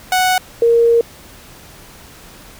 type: tone pair in turn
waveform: sawtooth / sine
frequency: 740 / 466.2 Hz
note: F#5 / A#4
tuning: 0 / 0 cents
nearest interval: minor sixth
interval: 800 cents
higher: first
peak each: -8 dBFS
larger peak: neither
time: 0.12-0.38 / 0.62-1.01 s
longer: second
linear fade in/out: 2 ms
effects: pink hiss -40 dBFS RMS until 2.59 s